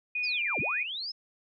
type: tone with vibrato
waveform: sine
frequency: 2429 Hz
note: D#7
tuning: 42 cents flat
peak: -28 dBFS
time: 0.15-0.84 s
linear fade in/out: 5 ms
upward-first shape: square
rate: 2.2 Hz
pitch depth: 30 cents each way
type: linear two-way sweep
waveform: sine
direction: down then up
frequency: 5274 to 82.5 to 5274 Hz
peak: -33 dBFS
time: 0.23-1.12 s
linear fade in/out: 10 ms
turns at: 0.6 s
effects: none